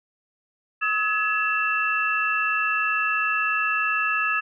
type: tone cluster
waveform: sine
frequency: 1281 / 1693 / 2676 Hz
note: E6 / G#6 / E7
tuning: -50 / +33 / +25 cents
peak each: -25 dBFS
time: 0.81-4.41 s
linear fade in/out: 20 ms
effects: none